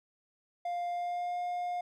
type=tone with pitch glide; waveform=triangle; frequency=701 to 710.8 Hz; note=F5 to F5; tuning=+6 to +30 cents; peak=-30 dBFS; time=0.65-1.81 s; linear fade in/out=5 ms; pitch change=+24 cents; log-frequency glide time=0.88-1.4 s; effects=none